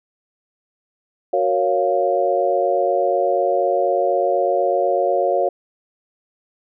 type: chord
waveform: sine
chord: Gb major seventh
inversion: none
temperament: equal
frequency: 370 / 466.2 / 554.4 / 698.5 Hz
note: Gb4 / Bb4 / Db5 / F5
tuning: 0 / 0 / 0 / 0 cents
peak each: -23 / -23 / -19 / -20 dBFS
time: 1.33-5.49 s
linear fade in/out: 5 ms
effects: none